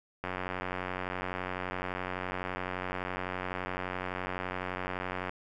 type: click train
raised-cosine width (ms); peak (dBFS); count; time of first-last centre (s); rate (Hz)
0.5; -19; 465; 0.24-5.294; 91.8
effects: none